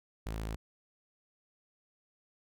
sawtooth tone, 54.4 Hz, A1, 19 cents flat, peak -32 dBFS, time 0.26-0.56 s, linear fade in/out 5 ms, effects none

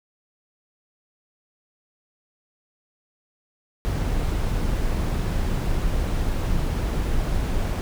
brown noise, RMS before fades -23 dBFS, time 3.85-7.81 s, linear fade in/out 0 ms, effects none

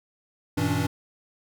square tone cluster, 97.2 / 118.1 / 161 / 280.3 / 293.8 Hz, G2 / A#2 / E3 / C#4 / D4, -14 / +23 / -41 / +19 / +1 cents, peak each -30 dBFS, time 0.57-0.87 s, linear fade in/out 10 ms, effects none

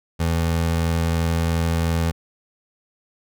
25% pulse tone, 82.9 Hz, E2, 10 cents sharp, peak -15 dBFS, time 0.19-2.12 s, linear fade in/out 20 ms, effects none

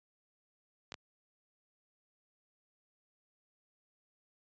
clicks, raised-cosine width 0.2 ms, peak -25 dBFS, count 2, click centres 0.921 / 0.942 s, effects high-pass 80 Hz 12 dB/octave + resampled to 16000 Hz

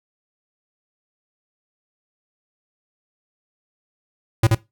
square tone with echo, 111.8 Hz, A2, 28 cents sharp, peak -12 dBFS, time 4.43-4.47 s, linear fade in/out 5 ms, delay 79 ms, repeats 1, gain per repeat -2 dB, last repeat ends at 4.549 s, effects noise-tail reverb RT60 0.2 s tail -18 dB re dry

